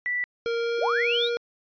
sine tone, 1967 Hz, B6, 7 cents flat, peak -24 dBFS, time 0.06-0.24 s, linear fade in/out 0 ms
square tone with pitch glide, 465.5 to 473.6 Hz, A#4 to A#4, -2 to +27 cents, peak -25 dBFS, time 0.46-1.37 s, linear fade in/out 0 ms, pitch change +29 cents, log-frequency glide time 0.57-1.04 s
sine linear sweep, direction up, 293.7 to 4035 Hz, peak -23 dBFS, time 0.78-1.3 s, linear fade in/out 50 ms
effects resampled to 11025 Hz

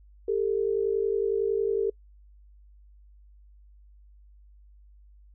sine tone pair together, 398.5 / 449.4 Hz, G4 / A4, +28 / +37 cents, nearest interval major second, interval 209 cents, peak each -26 dBFS, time 0.28-1.9 s, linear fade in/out 5 ms, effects noise-tail reverb RT60 0.1 s tail -26 dB re dry + added 50 Hz sine -51 dBFS peak until 5.34 s

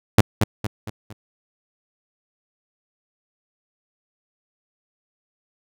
sawtooth tone with echo, 106.7 Hz, G#2, 47 cents sharp, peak -4 dBFS, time 0.18-0.21 s, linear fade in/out 5 ms, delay 230 ms, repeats 4, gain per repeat -7 dB, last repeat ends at 1.13 s, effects none

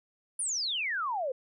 sine exponential sweep, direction down, 10080 to 493.9 Hz, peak -29 dBFS, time 0.39-1.32 s, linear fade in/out 5 ms, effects none

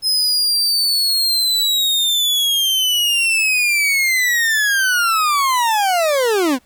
40% pulse linear sweep, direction down, 5130 to 236.3 Hz, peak -13 dBFS, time 0.02-6.59 s, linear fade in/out 50 ms, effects pink hiss -56 dBFS RMS until 6.65 s

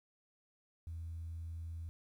sine tone, 82.8 Hz, E2, 8 cents sharp, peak -40 dBFS, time 0.87-1.89 s, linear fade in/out 0 ms, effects tanh soft clip ceiling -37 dBFS + 12-bit

